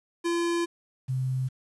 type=tone pair in turn; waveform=square / sine; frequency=341.5 / 129.85 Hz; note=F4 / C3; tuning=-39 / -13 cents; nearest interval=octave + perfect fourth; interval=1674 cents; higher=first; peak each=-25 dBFS; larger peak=neither; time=0.24-0.66 / 1.08-1.49 s; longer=first; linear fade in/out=20 ms; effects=resampled to 24000 Hz + 9-bit